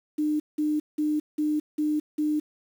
sine tone bursts, 302.4 Hz, D#4, 49 cents flat, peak -22 dBFS, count 6, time 0.18-2.4 s, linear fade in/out 10 ms, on 220 ms, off 180 ms, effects 8-bit

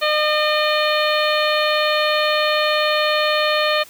harmonic tone, 607 Hz, D#5, 43 cents flat, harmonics 1 / 2 / 3 / 4 / 5 / 6 / 7, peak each -19 / -22 / -24 / -25 / -26 / -27 / -27 dBFS, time 0.01-3.84 s, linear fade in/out 20 ms, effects white hiss -44 dBFS RMS until 3.89 s

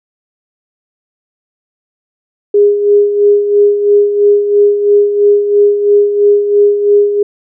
sine tone with tremolo, 410 Hz, G#4, 22 cents flat, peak -3 dBFS, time 2.54-7.23 s, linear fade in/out 5 ms, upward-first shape sine, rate 3 Hz, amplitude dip 60%, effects none

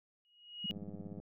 sine tone with exponential growth, 2890 Hz, F#7, 41 cents flat, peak -33 dBFS, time 0.25-0.71 s, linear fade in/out 0 ms, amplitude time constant 100 ms
sine tone bursts, 192.2 Hz, G3, 34 cents flat, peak -38 dBFS, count 10, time 0.64-1.193 s, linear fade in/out 5 ms, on 22 ms, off 37 ms
click train, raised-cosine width 2 ms, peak -38 dBFS, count 52, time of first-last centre 0.7-1.2 s, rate 102 Hz
effects none

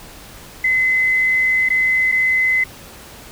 sine tone with dropouts, 2039 Hz, C7, 45 cents flat, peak -13 dBFS, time 0.64-2.64 s, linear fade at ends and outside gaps 5 ms, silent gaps 1.689-1.702 / 2.117-2.122 s, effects pink hiss -39 dBFS RMS until 3.31 s

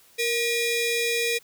sawtooth ring-modulated tone, 1445 Hz, F#6, 41 cents flat, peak -16 dBFS, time 0.18-1.39 s, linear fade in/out 20 ms, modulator 977 Hz, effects white hiss -56 dBFS RMS until 1.43 s

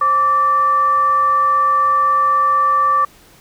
sine tone with frequency modulation, 1162 Hz, D6, 19 cents flat, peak -11 dBFS, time 0.01-3.05 s, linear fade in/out 5 ms, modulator 630 Hz, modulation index 0.26, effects pink hiss -47 dBFS RMS until 3.4 s

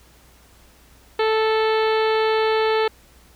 harmonic tone, 439.1 Hz, A4, 4 cents flat, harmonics 1 / 2 / 3 / 4 / 5 / 6 / 7 / 8 / 9 / 10, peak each -18 / -24 / -28 / -30 / -32 / -34 / -35 / -36 / -37 / -38 dBFS, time 1.19-2.88 s, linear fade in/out 5 ms, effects added 60 Hz sine -53 dBFS peak until 3.35 s + pink hiss -53 dBFS RMS until 3.35 s

